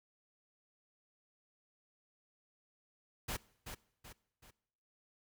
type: noise with echo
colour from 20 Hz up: pink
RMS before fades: -39 dBFS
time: 3.28-3.37 s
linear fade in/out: 10 ms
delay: 380 ms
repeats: 3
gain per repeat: -7 dB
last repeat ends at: 4.51 s
effects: noise-tail reverb RT60 0.8 s tail -22 dB re dry